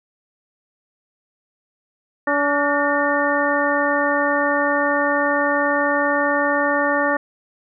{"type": "harmonic tone with a mistuned harmonic", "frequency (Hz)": 287.4, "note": "D4", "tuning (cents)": -37, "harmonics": [1, 2, 3, 4, 5, 6], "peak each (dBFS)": [-24, -21, -25, -24, -26, -22], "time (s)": [2.27, 7.17], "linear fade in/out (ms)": 5, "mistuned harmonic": 6, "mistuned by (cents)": 84, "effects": []}